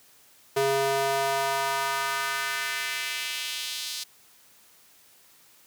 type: tone with high-pass filter sweep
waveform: square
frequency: 136.8 Hz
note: C#3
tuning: 23 cents flat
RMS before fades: -28 dBFS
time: 0.56-4.04 s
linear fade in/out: 10 ms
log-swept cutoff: 420 to 4300 Hz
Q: 1.7
effects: white hiss -57 dBFS RMS until 5.66 s + high-pass 80 Hz 12 dB/octave